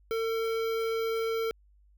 square tone with notch filter, 451.4 Hz, A4, 44 cents sharp, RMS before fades -30 dBFS, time 0.11-1.51 s, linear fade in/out 0 ms, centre 8000 Hz, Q 0.61, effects added 50 Hz sine -58 dBFS peak until 1.97 s

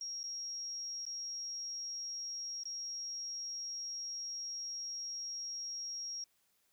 sine tone with dropouts, 5600 Hz, F8, 4 cents sharp, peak -39 dBFS, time 0.01-6.24 s, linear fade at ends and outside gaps 2 ms, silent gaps 0.232-0.239 / 1.053-1.064 / 2.635-2.654 s, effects white hiss -75 dBFS RMS until 6.72 s

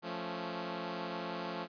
10% pulse chord, F augmented, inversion none, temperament equal, 174.61 / 220 / 277.2 Hz, F3 / A3 / C#4, 0 / 0 / 0 cents, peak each -32 / -34 / -36 dBFS, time 0.02-1.68 s, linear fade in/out 50 ms, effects resampled to 11025 Hz

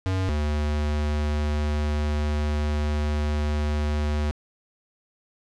square tone pair in turn, 94 / 74.61 Hz, F#2 / D2, +28 / +28 cents, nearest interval major third, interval 400 cents, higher first, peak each -23 / -23 dBFS, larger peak neither, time 0.06-0.29 / 0.29-4.31 s, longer second, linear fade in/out 0 ms, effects low-pass 6000 Hz 12 dB/octave

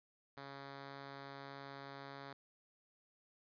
5% pulse tone, 138.59 Hz, C#3, in tune, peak -37 dBFS, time 0.37-2.33 s, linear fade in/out 2 ms, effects resampled to 11025 Hz

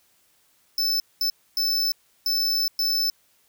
square tone bursts at uneven times, 5274 Hz, E8, in tune, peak -21 dBFS, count 5, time 0.78-1 / 1.21-1.3 / 1.57-1.92 / 2.26-2.68 / 2.79-3.1 s, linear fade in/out 2 ms, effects white hiss -63 dBFS RMS until 3.48 s

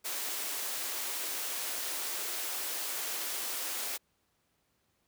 white high-pass noise, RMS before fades -36 dBFS, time 0.04-3.98 s, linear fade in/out 20 ms, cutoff 300 Hz, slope 24 dB/octave, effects pink hiss -75 dBFS RMS until 5.07 s + high-pass 60 Hz 12 dB/octave

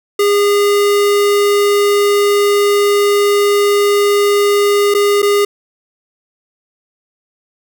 square tone with dropouts, 407.7 Hz, G#4, 32 cents flat, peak -10 dBFS, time 0.19-5.45 s, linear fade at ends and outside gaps 5 ms, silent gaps 4.941-4.947 / 5.22-5.227 s, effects none

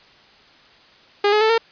sawtooth tone with pitch steps, 408.4 / 423.8 / 439.7 / 456.3 Hz, G#4 / G#4 / A4 / A#4, -29 / +35 / -1 / -37 cents, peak -10 dBFS, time 1.24-1.58 s, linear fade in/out 5 ms, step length 85 ms, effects white hiss -50 dBFS RMS until 1.71 s + resampled to 11025 Hz

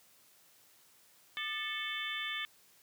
harmonic tone with a mistuned harmonic, 440 Hz, A4, in tune, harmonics 3 / 4 / 5 / 6 / 7 / 8, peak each -45 / -41 / -41 / -49 / -43 / -41 dBFS, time 1.37-2.45 s, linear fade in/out 0 ms, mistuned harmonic 3, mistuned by -150 cents, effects white hiss -64 dBFS RMS until 2.82 s + high-pass 80 Hz 12 dB/octave

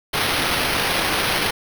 white noise with sample-and-hold, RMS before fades -21 dBFS, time 0.13-1.51 s, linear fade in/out 10 ms, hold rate 7350 Hz, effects none

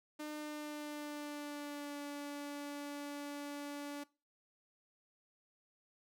sawtooth tone with pitch glide, 301.7 to 288.2 Hz, D4 to D4, +47 to -33 cents, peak -38 dBFS, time 0.19-4.04 s, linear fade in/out 10 ms, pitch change -80 cents, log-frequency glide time 0.35-1.98 s, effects noise-tail reverb RT60 0.3 s tail -21 dB re dry

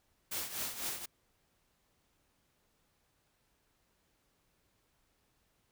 white noise with tremolo, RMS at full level -36 dBFS, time 0.31-1.06 s, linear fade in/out 10 ms, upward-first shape triangle, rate 4 Hz, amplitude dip 75%, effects pink hiss -75 dBFS RMS until 5.71 s

